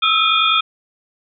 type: tone cluster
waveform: sine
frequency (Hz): 1280 / 1330 / 2455 / 3273 / 3546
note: D#6 / E6 / D#7 / G#7 / A7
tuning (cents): +49 / +15 / -24 / -26 / +13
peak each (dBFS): -19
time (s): 0.02-0.61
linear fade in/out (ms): 10
effects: none